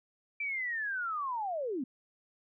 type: linear sweep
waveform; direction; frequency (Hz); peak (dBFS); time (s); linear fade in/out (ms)
sine; down; 2349 to 233.1; -32; 0.4-1.84; 5
effects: none